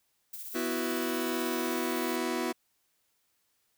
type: noise with tremolo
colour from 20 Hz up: violet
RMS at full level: -40 dBFS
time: 0.33-2.16 s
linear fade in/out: 5 ms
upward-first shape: sine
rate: 16 Hz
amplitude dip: 40%
type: chord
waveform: sawtooth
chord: B suspended fourth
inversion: none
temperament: just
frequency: 246.9 / 329.3 / 370.4 Hz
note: B3 / E4 / F#4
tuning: 0 / -2 / +2 cents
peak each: -30 dBFS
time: 0.54-2.53 s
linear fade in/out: 20 ms
effects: white hiss -74 dBFS RMS until 3.77 s